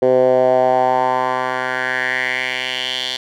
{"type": "tone with band-pass filter sweep", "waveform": "10% pulse", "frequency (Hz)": 128, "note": "C3", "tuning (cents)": -38, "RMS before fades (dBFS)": -17, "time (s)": [0.02, 3.17], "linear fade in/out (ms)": 5, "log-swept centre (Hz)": [460, 3700], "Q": 3.6, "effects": []}